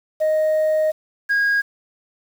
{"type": "tone pair in turn", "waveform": "sine", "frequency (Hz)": [622.3, 1636.6], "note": ["D#5", "G#6"], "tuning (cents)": [0, -26], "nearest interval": "octave + perfect fourth", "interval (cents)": 1674, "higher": "second", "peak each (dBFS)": -13, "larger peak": "neither", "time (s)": [[0.2, 0.92], [1.29, 1.62]], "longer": "first", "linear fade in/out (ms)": 20, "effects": ["tanh soft clip ceiling -14 dBFS", "7-bit"]}